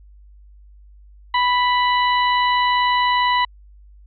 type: harmonic tone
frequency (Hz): 987.8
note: B5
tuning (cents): 0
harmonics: 1 / 2 / 3 / 4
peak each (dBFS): -16 / -22 / -26 / -28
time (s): 1.34-3.45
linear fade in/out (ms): 5
effects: added 50 Hz sine -43 dBFS peak until 4.06 s